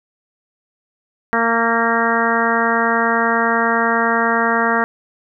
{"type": "harmonic tone with a mistuned harmonic", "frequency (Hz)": 230, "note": "A#3", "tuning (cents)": -23, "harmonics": [1, 2, 3, 4, 5, 6, 7, 8], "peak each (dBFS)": [-22, -22, -22, -22, -22, -22, -22, -22], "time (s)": [1.33, 4.84], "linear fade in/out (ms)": 0, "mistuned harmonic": 8, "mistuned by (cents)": 25, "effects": []}